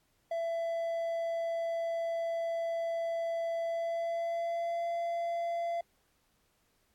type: tone with pitch glide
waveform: triangle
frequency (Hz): 668 to 681.6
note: E5 to F5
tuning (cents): +23 to -42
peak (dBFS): -29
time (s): 0.31-5.81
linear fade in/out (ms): 5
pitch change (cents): +35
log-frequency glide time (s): 3.63-4.87
effects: pink hiss -73 dBFS RMS until 6.94 s + AAC 64 kbps